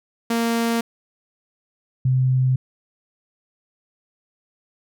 sawtooth / sine tone pair in turn, 231.4 / 129.34 Hz, A#3 / C3, -13 / -20 cents, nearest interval minor seventh, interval 1007 cents, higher first, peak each -15 dBFS, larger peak neither, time 0.3-0.81 / 2.05-2.56 s, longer neither, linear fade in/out 5 ms, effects none

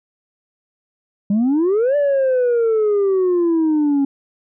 sine exponential two-way sweep, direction up then down, 195.4 to 587.3 to 274.1 Hz, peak -11 dBFS, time 1.3-4.05 s, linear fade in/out 5 ms, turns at 1.96 s, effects tanh soft clip ceiling -12 dBFS

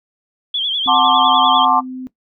sine tone with vibrato, 3287 Hz, G#7, 19 cents flat, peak -16 dBFS, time 0.54-1.65 s, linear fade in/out 5 ms, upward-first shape triangle, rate 10 Hz, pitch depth 110 cents each way
sine tone with pitch glide, 260 to 256.7 Hz, C4 to C4, -11 to -33 cents, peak -25 dBFS, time 0.86-2.07 s, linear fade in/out 0 ms, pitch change -22 cents, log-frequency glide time 1.58-1.84 s
sine chord, D dominant seventh, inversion first, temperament just, 734.2 / 881 / 1057.2 / 1174.7 Hz, F#5 / A5 / C6 / D6, -14 / +2 / +18 / 0 cents, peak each -16 dBFS, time 0.87-1.81 s, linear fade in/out 20 ms
effects noise-tail reverb RT60 0.1 s tail -17 dB re dry

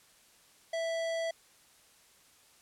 sine tone with hard clipping, 659.3 Hz, E5, in tune, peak -33 dBFS, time 0.73-1.31 s, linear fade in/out 5 ms, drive 17 dB, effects white hiss -62 dBFS RMS until 2.61 s + low-pass 11000 Hz 12 dB/octave

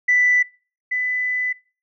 sine tone pair in turn, 1983 / 1999.1 Hz, B6 / B6, +7 / +21 cents, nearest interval unison, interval 14 cents, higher second, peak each -12 / -19 dBFS, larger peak first, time 0.08-0.43 / 0.91-1.53 s, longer second, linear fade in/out 10 ms, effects noise-tail reverb RT60 0.4 s tail -24 dB re dry + tanh soft clip ceiling -8 dBFS

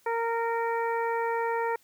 harmonic tone, 461.8 Hz, A#4, 16 cents flat, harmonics 1 / 2 / 3 / 4 / 5, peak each -29 / -29 / -38 / -37 / -43 dBFS, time 0.06-1.76 s, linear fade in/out 5 ms, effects white hiss -63 dBFS RMS until 1.83 s + high-pass 60 Hz 12 dB/octave

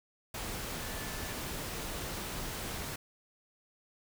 sine tone in noise, 1745 Hz, A6, 15 cents flat, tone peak -49 dBFS, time 0.82-1.33 s, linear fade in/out 5 ms, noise pink, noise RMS -39 dBFS, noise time 0.34-2.96 s, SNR -13 dB, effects none

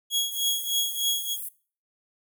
sawtooth tone with tremolo, 3322 Hz, G#7, in tune, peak -18 dBFS, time 0.1-1.37 s, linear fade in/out 50 ms, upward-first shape triangle, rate 3.3 Hz, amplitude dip 90%
pink high-pass noise, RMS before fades -35 dBFS, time 0.31-1.49 s, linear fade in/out 10 ms, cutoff 9200 Hz, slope 48 dB/octave
effects noise-tail reverb RT60 0.4 s tail -20 dB re dry

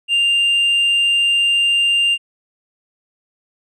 sine tone with tanh clipping, 2794 Hz, F7, in tune, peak -13 dBFS, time 0.08-2.18 s, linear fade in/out 50 ms, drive 2 dB, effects none

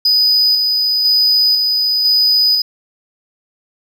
triangle tone with tremolo, 4978 Hz, D#8, in tune, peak -8 dBFS, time 0.05-2.62 s, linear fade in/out 5 ms, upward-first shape square, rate 1 Hz, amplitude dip 30%, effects none

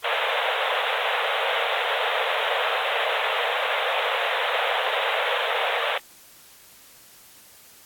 pink band-pass noise, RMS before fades -25 dBFS, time 0.04-5.98 s, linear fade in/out 5 ms, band 460 to 3700 Hz, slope 96 dB/octave, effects white hiss -50 dBFS RMS until 7.85 s + AAC 64 kbps

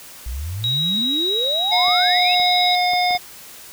sine exponential sweep, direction up, 55.7 to 2794 Hz, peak -24 dBFS, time 0.26-2.35 s, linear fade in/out 5 ms
sine tone, 3826 Hz, A#7, 44 cents sharp, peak -18 dBFS, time 0.64-2.75 s, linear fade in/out 0 ms
harmonic tone, 720 Hz, F#5, 47 cents flat, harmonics 1 / 3 / 5 / 7, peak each -17 / -23 / -25 / -25 dBFS, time 1.71-3.18 s, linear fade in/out 20 ms
clicks, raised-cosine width 1 ms, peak -21 dBFS, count 5, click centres 1.883 / 2.399 / 2.935 / 3.108 / 3.151 s
effects white hiss -40 dBFS RMS until 3.72 s

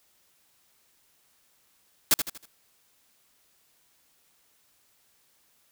white noise with echo, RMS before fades -19 dBFS, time 2.11-2.14 s, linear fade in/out 2 ms, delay 79 ms, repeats 4, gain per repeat -8 dB, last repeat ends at 2.456 s, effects white hiss -66 dBFS RMS until 5.71 s

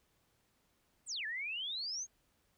sine exponential two-way sweep, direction down then up, 8910 to 1700 to 6660 Hz, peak -37 dBFS, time 1.06-2.07 s, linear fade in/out 50 ms, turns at 1.26 s, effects pink hiss -75 dBFS RMS until 2.57 s

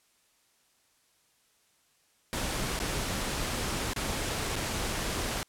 pink noise with dropouts, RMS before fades -32 dBFS, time 2.33-5.43 s, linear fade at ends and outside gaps 0 ms, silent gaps 2.791-2.801 / 3.934-3.962 / 4.557-4.563 s, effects white hiss -68 dBFS RMS until 5.48 s + low-pass 11000 Hz 12 dB/octave

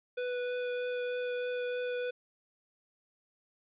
square tone with vibrato, 493.9 Hz, B4, in tune, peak -33 dBFS, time 0.17-2.11 s, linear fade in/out 10 ms, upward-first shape triangle, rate 3.2 Hz, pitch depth 8 cents each way, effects resampled to 8000 Hz + 11-bit

